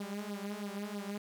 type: tone with flanger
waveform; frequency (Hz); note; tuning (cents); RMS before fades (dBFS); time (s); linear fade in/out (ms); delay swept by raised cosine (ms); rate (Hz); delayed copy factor
sawtooth; 203.9; G#3; -32; -40; 0-1.18; 5; 0.2 to 5.4; 3.1; +0.85
effects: none